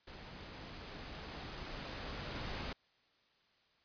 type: noise with level ramp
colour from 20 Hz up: pink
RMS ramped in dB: -51 to -41 dBFS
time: 0.07-2.73 s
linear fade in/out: 5 ms
effects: white hiss -72 dBFS RMS until 3.84 s + resampled to 11025 Hz